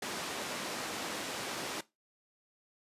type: band-pass noise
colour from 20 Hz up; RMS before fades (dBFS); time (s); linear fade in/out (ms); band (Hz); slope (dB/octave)
pink; -39; 0.02-1.81; 5; 270 to 8600; 12
effects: noise-tail reverb RT60 0.2 s tail -18 dB re dry + resampled to 32000 Hz